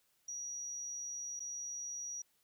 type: tone with dropouts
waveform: sine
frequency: 5780 Hz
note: F#8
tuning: 41 cents flat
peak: -40 dBFS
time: 0.28-2.22 s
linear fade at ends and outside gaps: 5 ms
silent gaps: 1.395-1.402 s
effects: white hiss -75 dBFS RMS until 2.43 s